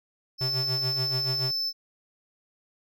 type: tone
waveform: triangle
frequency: 5274 Hz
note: E8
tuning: in tune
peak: -25 dBFS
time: 0.38-1.73 s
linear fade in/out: 50 ms
type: tone with tremolo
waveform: square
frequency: 129 Hz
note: C3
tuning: 24 cents flat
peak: -28 dBFS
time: 0.41-1.51 s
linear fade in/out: 0 ms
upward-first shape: sine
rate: 7 Hz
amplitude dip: 75%
effects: none